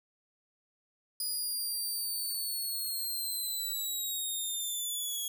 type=linear sweep; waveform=10% pulse; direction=down; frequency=4945 to 3322 Hz; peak=-26 dBFS; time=1.2-5.28 s; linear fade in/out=2 ms; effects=none